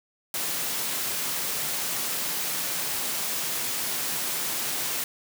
white high-pass noise, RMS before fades -29 dBFS, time 0.34-5.04 s, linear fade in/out 2 ms, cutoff 110 Hz, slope 96 dB/octave, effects none

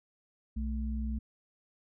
sine tone pair together, 61.74 / 219.8 Hz, B1 / A3, 0 / -2 cents, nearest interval octave + minor seventh, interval 2198 cents, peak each -32 / -37 dBFS, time 0.56-1.19 s, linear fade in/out 10 ms, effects none

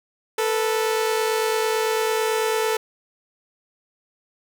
sawtooth tone pair together, 440.5 / 489.5 Hz, A4 / B4, +2 / -15 cents, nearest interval major second, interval 183 cents, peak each -17 / -23 dBFS, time 0.38-2.77 s, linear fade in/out 5 ms, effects none

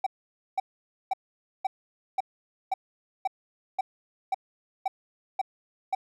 triangle tone bursts, 767 Hz, G5, 38 cents flat, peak -21 dBFS, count 12, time 0.04-5.95 s, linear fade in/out 5 ms, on 25 ms, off 510 ms, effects none

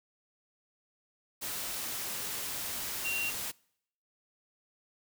sine tone in noise, 2756 Hz, F7, 24 cents flat, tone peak -31 dBFS, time 3.04-3.31 s, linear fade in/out 20 ms, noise white, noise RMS -37 dBFS, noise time 1.41-3.52 s, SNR +3 dB, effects noise-tail reverb RT60 0.7 s tail -25 dB re dry

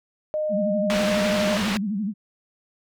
sine tone, 613 Hz, D#5, 26 cents flat, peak -22 dBFS, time 0.34-1.57 s, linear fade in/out 0 ms
sine tone with vibrato, 205.1 Hz, G#3, 21 cents flat, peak -23 dBFS, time 0.49-2.14 s, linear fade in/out 50 ms, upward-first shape sine, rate 12 Hz, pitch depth 140 cents each way
white low-pass noise, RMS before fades -28 dBFS, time 0.9-1.77 s, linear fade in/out 0 ms, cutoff 3200 Hz, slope 12 dB/octave
effects none

